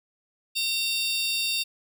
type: tone cluster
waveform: 40% pulse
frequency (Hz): 2739 / 3659 / 4600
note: F7 / A#7 / D8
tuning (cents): -34 / -33 / -37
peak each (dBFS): -28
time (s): 0.55-1.64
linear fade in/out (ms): 20
effects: none